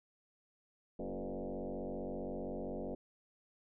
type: tone with frequency modulation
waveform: sine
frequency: 120.5 Hz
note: B2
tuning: 42 cents flat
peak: -38 dBFS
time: 0.99-2.95 s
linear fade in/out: 5 ms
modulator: 95.4 Hz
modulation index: 5.6
effects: none